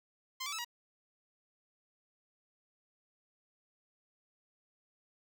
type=tone with pitch steps; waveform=10% pulse; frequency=1045 / 1153 / 1307 / 956 Hz; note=C6 / D6 / E6 / A#5; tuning=-2 / -32 / -15 / +43 cents; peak=-29 dBFS; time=0.4-0.648 s; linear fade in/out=10 ms; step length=62 ms; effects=none